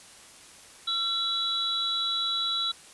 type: tone cluster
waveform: sine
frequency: 1352 / 3400 / 3915 Hz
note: E6 / G#7 / B7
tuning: +43 / +40 / -16 cents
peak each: -35 / -32 / -27 dBFS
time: 0.87-2.72 s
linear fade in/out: 10 ms
effects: white hiss -50 dBFS RMS until 2.93 s + resampled to 24000 Hz